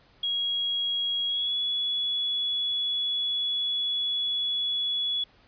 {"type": "tone with pitch glide", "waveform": "sine", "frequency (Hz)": [3300, 3391], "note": ["G#7", "G#7"], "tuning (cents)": [-12, 35], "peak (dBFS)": -25, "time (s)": [0.23, 5.24], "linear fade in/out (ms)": 5, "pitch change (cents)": 47, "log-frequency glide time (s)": [1.28, 1.54], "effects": ["pink hiss -59 dBFS RMS until 5.47 s", "resampled to 11025 Hz"]}